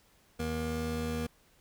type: tone pair together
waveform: 25% pulse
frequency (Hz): 79.3 / 237.8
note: D#2 / A#3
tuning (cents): +33 / +35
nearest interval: octave + perfect fifth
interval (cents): 1902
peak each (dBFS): -32 / -31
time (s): 0.39-1.27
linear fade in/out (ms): 10
effects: pink hiss -65 dBFS RMS until 1.6 s